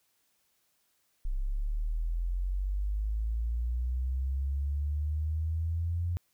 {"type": "linear sweep", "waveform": "sine", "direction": "up", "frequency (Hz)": [31.86, 87.8], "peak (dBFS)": -28, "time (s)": [1.25, 6.17], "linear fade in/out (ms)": 0, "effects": ["white hiss -73 dBFS RMS until 6.33 s"]}